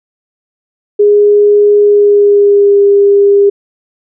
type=tone with pitch glide; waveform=sine; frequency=412.8 to 402.4 Hz; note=G#4 to G4; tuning=-10 to +45 cents; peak=-3 dBFS; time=0.99-3.5 s; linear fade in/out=10 ms; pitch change=-45 cents; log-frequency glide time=1.8-2.81 s; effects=none